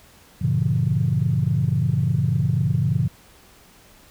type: chord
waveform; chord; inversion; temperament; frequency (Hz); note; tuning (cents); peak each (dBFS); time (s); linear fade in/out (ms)
sine; G diminished seventh; none; just; 98 / 117.6 / 141.12 / 169.34; G2 / Bb2 / Db3 / Fb3; 0 / +16 / +31 / +47; -25 / -22 / -21 / -24; 0.41-3.08; 10
effects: tanh soft clip ceiling -9 dBFS + pink hiss -51 dBFS RMS until 4.1 s

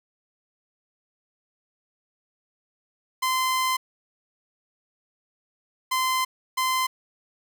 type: tone bursts at uneven times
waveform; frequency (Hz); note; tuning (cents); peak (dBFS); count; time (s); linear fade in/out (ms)
sawtooth; 1034; C6; -21; -18; 3; 3.22-3.77 / 5.91-6.25 / 6.57-6.87; 10
effects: none

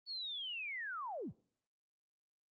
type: linear sweep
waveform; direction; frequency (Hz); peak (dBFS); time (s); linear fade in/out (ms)
sine; down; 4477 to 51.91; -40; 0.06-1.33; 50
effects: noise-tail reverb RT60 0.6 s tail -25 dB re dry + Opus 32 kbps

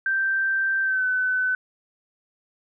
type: tone with pitch glide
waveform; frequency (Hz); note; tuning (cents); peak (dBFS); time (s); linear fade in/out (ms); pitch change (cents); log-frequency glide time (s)
sine; 1566 to 1510; G6 to F#6; -2 to +35; -20; 0.06-1.55; 2; -63; 0.82-1.05
effects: none

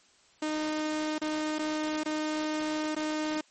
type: tone with dropouts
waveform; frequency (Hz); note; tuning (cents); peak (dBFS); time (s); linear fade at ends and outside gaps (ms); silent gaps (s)
sawtooth; 307.7; D#4; -19; -25; 0.42-3.41; 5; 1.183-1.215 / 1.586-1.591 / 2.035-2.058 / 2.95-2.963
effects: white hiss -62 dBFS RMS until 3.5 s + MP3 32 kbps

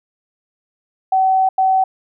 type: tone bursts at uneven times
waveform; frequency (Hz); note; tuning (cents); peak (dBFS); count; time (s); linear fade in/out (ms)
sine; 760; F#5; +46; -11; 2; 1.12-1.49 / 1.58-1.84; 5
effects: none

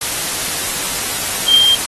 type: tone in noise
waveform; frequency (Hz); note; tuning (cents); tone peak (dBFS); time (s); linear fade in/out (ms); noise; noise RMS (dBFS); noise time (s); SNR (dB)
sine; 3184; G7; +26; -8; 1.48-1.75; 5; white; -20; 0.01-1.86; +9
effects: AAC 32 kbps

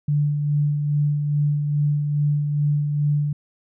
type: tone with tremolo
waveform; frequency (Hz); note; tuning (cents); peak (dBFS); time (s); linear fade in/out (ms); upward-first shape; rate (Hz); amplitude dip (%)
sine; 146.83; D3; 0; -16; 0.08-3.33; 5; sine; 2.4; 40
effects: none

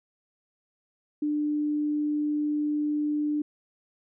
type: tone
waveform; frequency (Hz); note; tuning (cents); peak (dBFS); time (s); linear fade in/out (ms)
sine; 297.8; D4; +24; -24; 1.22-3.42; 5
effects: none

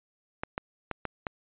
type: clicks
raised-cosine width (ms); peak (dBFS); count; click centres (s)
0.5; -16; 5; 0.435 / 0.579 / 0.913 / 1.053 / 1.268
effects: resampled to 8000 Hz

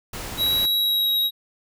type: noise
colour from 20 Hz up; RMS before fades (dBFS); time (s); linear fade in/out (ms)
pink; -33; 0.13-0.66; 5
type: tone with pitch glide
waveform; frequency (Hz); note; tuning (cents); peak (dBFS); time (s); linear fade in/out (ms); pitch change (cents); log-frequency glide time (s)
square; 3870 to 3823; B7 to A#7; -36 to +43; -19; 0.37-1.31; 50; -21; 0.78-1.11
effects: none

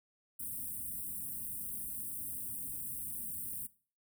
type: band-stop noise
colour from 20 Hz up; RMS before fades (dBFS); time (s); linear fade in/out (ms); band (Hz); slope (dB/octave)
white; -41; 0.39-3.67; 10; 300 to 8400; 96
effects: noise-tail reverb RT60 0.4 s tail -19 dB re dry

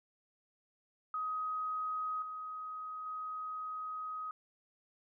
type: tone with level steps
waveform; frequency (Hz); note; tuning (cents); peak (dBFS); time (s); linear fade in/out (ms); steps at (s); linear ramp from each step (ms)
sine; 1259; D#6; +20; -34 / -40 / -38; 1.14-4.31; 2; 2.22 / 3.06; 2
effects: none

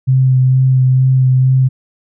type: tone with vibrato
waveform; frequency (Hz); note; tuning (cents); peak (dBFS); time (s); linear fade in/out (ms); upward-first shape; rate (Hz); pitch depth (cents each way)
sine; 130; C3; -11; -7; 0.07-1.69; 20; sine; 2.2; 15
effects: none

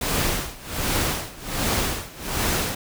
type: noise with tremolo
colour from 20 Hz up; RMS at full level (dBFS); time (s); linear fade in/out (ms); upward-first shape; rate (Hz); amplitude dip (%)
pink; -22; 0.01-2.75; 5; sine; 1.3; 90
effects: none

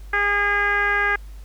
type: tone with low-pass filter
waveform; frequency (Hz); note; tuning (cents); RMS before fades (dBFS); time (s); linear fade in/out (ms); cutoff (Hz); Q
10% pulse; 407.8; G#4; -32; -20; 0.13-1.16; 5; 1800; 5.4
effects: added 50 Hz sine -35 dBFS peak until 1.44 s + pink hiss -54 dBFS RMS until 1.44 s

